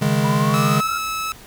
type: chord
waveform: square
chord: C# suspended second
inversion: none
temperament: equal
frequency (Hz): 138.59 / 155.56 / 207.7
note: C#3 / D#3 / G#3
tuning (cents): 0 / 0 / 0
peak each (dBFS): -21 / -22 / -21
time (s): 0.01-0.81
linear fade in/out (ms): 10
type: exponential sweep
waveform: sine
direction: up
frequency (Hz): 972 to 1396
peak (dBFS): -23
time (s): 0.24-0.98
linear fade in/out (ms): 10
type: tone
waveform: sawtooth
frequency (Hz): 1300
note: E6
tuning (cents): -24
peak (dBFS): -19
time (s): 0.54-1.32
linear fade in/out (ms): 0
effects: pink hiss -43 dBFS RMS until 1.46 s